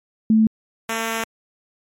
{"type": "tone pair in turn", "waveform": ["sine", "5% pulse"], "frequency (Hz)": [219.7, 225.7], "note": ["A3", "A3"], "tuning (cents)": [-2, 44], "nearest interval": "unison", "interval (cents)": 46, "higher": "second", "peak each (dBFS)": -11, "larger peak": "neither", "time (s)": [[0.3, 0.47], [0.89, 1.24]], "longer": "second", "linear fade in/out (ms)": 2, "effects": ["MP3 64 kbps"]}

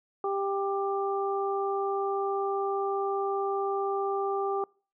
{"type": "harmonic tone", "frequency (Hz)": 394.7, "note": "G4", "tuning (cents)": 12, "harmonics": [1, 2, 3], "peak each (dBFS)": [-29, -32, -34], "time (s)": [0.24, 4.64], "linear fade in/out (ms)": 2, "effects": ["noise-tail reverb RT60 0.4 s tail -26 dB re dry"]}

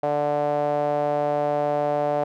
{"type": "tone with band-pass filter", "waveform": "sawtooth", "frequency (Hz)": 146.83, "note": "D3", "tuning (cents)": 0, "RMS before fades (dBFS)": -23, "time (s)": [0.03, 2.24], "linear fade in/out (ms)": 5, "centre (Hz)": 650, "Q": 5.5, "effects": []}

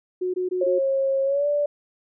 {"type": "tone bursts", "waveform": "sine", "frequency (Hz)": 365.4, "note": "F#4", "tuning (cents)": -22, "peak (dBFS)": -22, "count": 4, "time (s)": [0.21, 0.79], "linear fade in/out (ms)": 10, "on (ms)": 130, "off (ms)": 20}
{"type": "tone with pitch glide", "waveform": "sine", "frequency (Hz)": [541, 583.2], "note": ["C#5", "D5"], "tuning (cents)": [-42, -12], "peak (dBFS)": -19, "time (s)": [0.61, 1.66], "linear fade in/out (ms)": 5, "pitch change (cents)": 130, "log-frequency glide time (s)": [1.24, 1.47]}
{"effects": []}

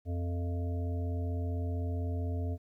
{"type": "harmonic tone with a mistuned harmonic", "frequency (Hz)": 87.31, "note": "F2", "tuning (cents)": 0, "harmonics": [1, 3, 5, 7, 8], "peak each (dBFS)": [-31, -41, -45, -48, -49], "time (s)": [0.05, 2.58], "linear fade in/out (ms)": 50, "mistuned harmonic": 8, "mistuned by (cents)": -29, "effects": ["12-bit"]}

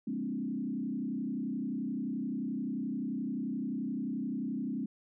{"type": "tone with frequency modulation", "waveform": "sine", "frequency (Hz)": 242.4, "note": "B3", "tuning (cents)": -32, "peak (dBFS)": -32, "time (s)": [0.07, 4.86], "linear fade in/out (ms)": 5, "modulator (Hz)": 31.5, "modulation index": 1.6, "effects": []}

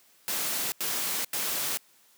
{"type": "noise bursts", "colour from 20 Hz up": "white", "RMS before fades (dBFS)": -30, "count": 3, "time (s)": [0.28, 1.772], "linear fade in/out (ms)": 0, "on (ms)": 440, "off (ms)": 86, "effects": ["white hiss -61 dBFS RMS until 2.17 s", "high-pass 150 Hz 12 dB/octave"]}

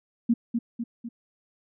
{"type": "tone with echo", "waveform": "sine", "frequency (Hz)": 233.8, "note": "A#3", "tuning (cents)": 5, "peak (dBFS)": -17, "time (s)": [0.29, 0.34], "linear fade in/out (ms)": 10, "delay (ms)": 250, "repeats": 3, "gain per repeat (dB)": -5, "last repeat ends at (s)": 1.09, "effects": []}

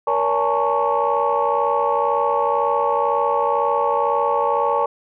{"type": "tone cluster", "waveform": "sine", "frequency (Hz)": [472.2, 566, 842, 904, 1110], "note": ["A#4", "C#5", "G#5", "A5", "C#6"], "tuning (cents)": [22, 36, 24, 47, 2], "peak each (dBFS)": -22, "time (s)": [0.07, 4.86], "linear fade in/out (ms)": 5, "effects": ["tanh soft clip ceiling -8 dBFS"]}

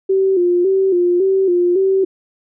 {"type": "tone with vibrato", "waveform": "sine", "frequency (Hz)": 368.3, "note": "F#4", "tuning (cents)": -8, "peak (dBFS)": -11, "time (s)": [0.09, 2.05], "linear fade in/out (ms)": 10, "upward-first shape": "square", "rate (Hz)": 1.8, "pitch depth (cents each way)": 74, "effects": []}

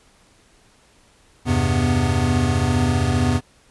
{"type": "tone cluster", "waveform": "square", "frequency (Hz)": [83.1, 98.3, 130.8, 247.1], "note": ["E2", "G2", "C3", "B3"], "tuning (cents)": [15, 5, 0, 1], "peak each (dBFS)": -23, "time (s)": [1.45, 3.41], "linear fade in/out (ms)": 50, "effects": ["pink hiss -55 dBFS RMS until 3.7 s", "resampled to 24000 Hz"]}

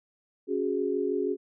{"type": "chord", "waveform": "sine", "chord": "C# suspended fourth", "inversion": "none", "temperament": "just", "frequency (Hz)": [277.2, 369.6, 415.8], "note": ["C#4", "F#4", "G#4"], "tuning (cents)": [0, -2, 2], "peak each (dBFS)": [-32, -29, -29], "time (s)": [0.47, 1.37], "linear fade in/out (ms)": 50, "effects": []}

